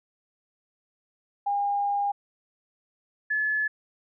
sine tone pair in turn, 809 / 1718.5 Hz, G#5 / A6, -46 / -41 cents, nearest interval octave + minor second, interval 1305 cents, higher second, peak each -23 dBFS, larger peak neither, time 1.46-2.12 / 3.3-3.68 s, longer first, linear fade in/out 10 ms, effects none

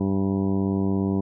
harmonic tone with a mistuned harmonic, 97.2 Hz, G2, 14 cents flat, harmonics 1 / 2 / 3 / 4 / 5 / 6 / 7 / 8 / 9 / 10, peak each -28 / -23 / -27 / -30 / -39 / -43 / -40 / -46 / -47 / -41 dBFS, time 0-1.21 s, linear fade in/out 10 ms, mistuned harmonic 8, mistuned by +36 cents, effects none

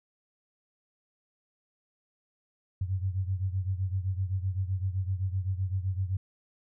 sine beating tone pair, 92.5 / 100.3 Hz, F#2 / G2, 0 / +40 cents, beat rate 7.8 Hz, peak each -29 / -33 dBFS, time 2.81-6.17 s, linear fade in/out 5 ms, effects none

